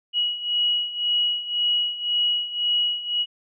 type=beating tone pair; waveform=sine; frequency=2910 / 2911.9 Hz; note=F#7 / F#7; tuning=-29 / -28 cents; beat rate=1.9 Hz; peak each=-26 / -22 dBFS; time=0.13-3.26 s; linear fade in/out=50 ms; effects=none